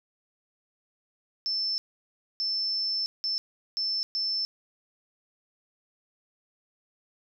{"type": "tone bursts at uneven times", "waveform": "sine", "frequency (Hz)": 5300, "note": "E8", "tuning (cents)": 9, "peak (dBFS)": -26, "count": 5, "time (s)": [[1.46, 1.78], [2.4, 3.06], [3.24, 3.38], [3.77, 4.03], [4.15, 4.45]], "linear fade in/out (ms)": 0, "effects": ["11-bit"]}